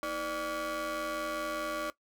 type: ring-modulated tone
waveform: 30% pulse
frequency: 275.2 Hz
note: C#4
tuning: 12 cents flat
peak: -27 dBFS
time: 0.03-1.9 s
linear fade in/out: 0 ms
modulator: 868 Hz
effects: noise-tail reverb RT60 0.1 s tail -18 dB re dry